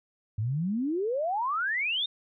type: exponential sweep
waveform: sine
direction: up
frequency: 100.3 to 3729 Hz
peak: -26 dBFS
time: 0.38-2.06 s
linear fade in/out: 5 ms
effects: none